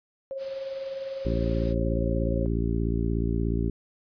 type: tone with tremolo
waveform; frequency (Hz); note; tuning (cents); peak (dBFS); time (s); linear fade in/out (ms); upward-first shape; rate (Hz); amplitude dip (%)
sine; 540; C#5; -45; -29; 0.31-2.46; 0; sine; 20; 50
type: noise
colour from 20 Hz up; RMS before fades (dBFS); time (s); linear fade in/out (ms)
white; -45; 0.37-1.75; 50
type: harmonic tone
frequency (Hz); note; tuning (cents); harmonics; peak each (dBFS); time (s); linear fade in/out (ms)
56.8; A#1; -44; 1 / 2 / 3 / 4 / 5 / 6 / 7; -27 / -30 / -32 / -33 / -34 / -35 / -35; 1.25-3.7; 5
effects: resampled to 11025 Hz